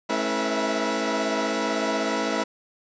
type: tone cluster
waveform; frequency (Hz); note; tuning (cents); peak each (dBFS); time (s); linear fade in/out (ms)
20% pulse; 215.8 / 270.8 / 324.5 / 484.8 / 665; A3 / C#4 / E4 / B4 / E5; -33 / -40 / -27 / -32 / +15; -25; 0.09-2.44; 10
effects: resampled to 16000 Hz + 8-bit